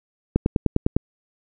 click train, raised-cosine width 3 ms, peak -4 dBFS, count 7, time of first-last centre 0.36-0.965 s, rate 9.91 Hz, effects none

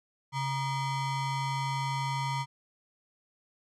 square ring-modulated tone, 542 Hz, C#5, 39 cents flat, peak -27 dBFS, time 0.32-2.46 s, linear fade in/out 50 ms, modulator 406 Hz, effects low-pass 7000 Hz 12 dB/octave

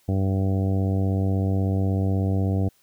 harmonic tone, 96.3 Hz, G2, 30 cents flat, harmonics 1 / 2 / 3 / 4 / 5 / 6 / 7 / 8, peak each -21 / -27 / -30 / -36 / -35 / -41 / -37 / -43 dBFS, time 0.08-2.69 s, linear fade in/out 10 ms, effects white hiss -62 dBFS RMS until 2.82 s

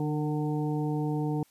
harmonic tone with a mistuned harmonic, 150 Hz, D3, 37 cents sharp, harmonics 1 / 2 / 3 / 5 / 6, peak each -29 / -31 / -36 / -40 / -42 dBFS, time 0-1.43 s, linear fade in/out 2 ms, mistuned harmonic 3, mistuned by +21 cents, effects white hiss -64 dBFS RMS until 1.5 s + resampled to 32000 Hz

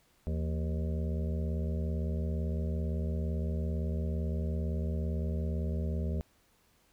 harmonic tone with a mistuned harmonic, 77.78 Hz, D#2, in tune, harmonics 1 / 2 / 3 / 5 / 6 / 7 / 8, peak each -31 / -37 / -41 / -45 / -47 / -48 / -49 dBFS, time 0.27-6.21 s, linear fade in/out 0 ms, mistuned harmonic 2, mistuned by +130 cents, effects pink hiss -68 dBFS RMS until 6.92 s

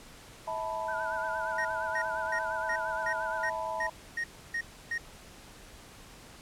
sine chord, E suspended fourth, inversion none, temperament equal with one note detuned, 645.3 / 880 / 987.8 Hz, E5 / A5 / B5, -37 / 0 / 0 cents, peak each -36 dBFS, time 0.47-3.9 s, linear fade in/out 10 ms
sine tone with vibrato, 1479 Hz, F#6, 1 cent flat, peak -35 dBFS, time 0.88-3.49 s, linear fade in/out 5 ms, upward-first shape sine, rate 8.6 Hz, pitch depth 77 cents each way
triangle tone bursts, 1864.7 Hz, A#6, in tune, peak -28 dBFS, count 10, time 1.58-4.98 s, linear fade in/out 5 ms, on 70 ms, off 300 ms
effects pink hiss -51 dBFS RMS until 6.41 s + low-pass 11000 Hz 12 dB/octave

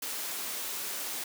white high-pass noise, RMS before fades -36 dBFS, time 0.02-1.24 s, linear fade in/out 5 ms, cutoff 250 Hz, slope 12 dB/octave, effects none

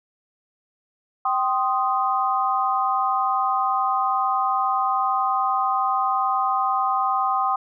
sine chord, C minor, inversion second, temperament equal with one note detuned, 775.9 / 1046.5 / 1244.5 Hz, G5 / C6 / Eb6, -18 / 0 / 0 cents, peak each -23 / -24 / -23 dBFS, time 1.25-7.56 s, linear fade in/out 5 ms, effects none

